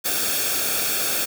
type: noise with comb filter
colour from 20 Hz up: white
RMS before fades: -23 dBFS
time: 0.04-1.26 s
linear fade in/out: 20 ms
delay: 1 ms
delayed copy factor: -0.65
effects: none